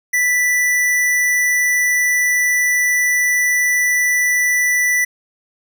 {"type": "tone", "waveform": "square", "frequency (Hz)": 1975.5, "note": "B6", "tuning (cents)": 0, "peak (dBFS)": -14, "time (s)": [0.13, 5.05], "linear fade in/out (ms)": 10, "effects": ["9-bit"]}